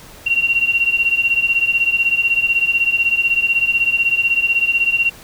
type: beating tone pair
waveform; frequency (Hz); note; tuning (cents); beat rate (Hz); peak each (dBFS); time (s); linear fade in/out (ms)
sine; 2742 / 2758; F7 / F7; -32 / -22; 16; -18 / -15; 0.26-5.1; 10
effects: pink hiss -40 dBFS RMS until 5.23 s